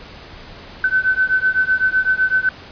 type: beating tone pair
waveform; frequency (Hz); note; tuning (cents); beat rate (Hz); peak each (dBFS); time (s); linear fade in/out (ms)
sine; 1516 / 1523.9; F#6 / G6; +42 / -49; 7.9; -17; 0.84-2.49; 2
effects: pink hiss -38 dBFS RMS until 2.71 s + resampled to 11025 Hz